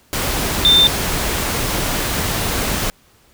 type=tone in noise; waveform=sine; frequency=3584 Hz; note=A7; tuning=31 cents sharp; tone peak=-8 dBFS; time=0.65-0.87 s; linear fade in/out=0 ms; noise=pink; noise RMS=-20 dBFS; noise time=0.13-2.9 s; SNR=+9 dB; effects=pink hiss -53 dBFS RMS until 3.33 s